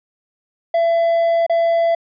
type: tone with dropouts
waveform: triangle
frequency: 671 Hz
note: E5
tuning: 31 cents sharp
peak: -11 dBFS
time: 0.74-1.95 s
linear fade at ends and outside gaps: 5 ms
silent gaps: 1.465-1.496 s
effects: resampled to 11025 Hz